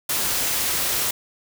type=noise; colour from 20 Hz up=white; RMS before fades=-23 dBFS; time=0.09-1.11 s; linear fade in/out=5 ms; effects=none